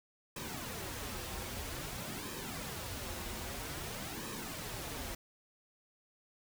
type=noise with flanger; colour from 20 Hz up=pink; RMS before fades=-42 dBFS; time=0.36-5.15 s; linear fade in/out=5 ms; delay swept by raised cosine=1.4 to 7.1 ms; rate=0.51 Hz; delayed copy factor=-0.65; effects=none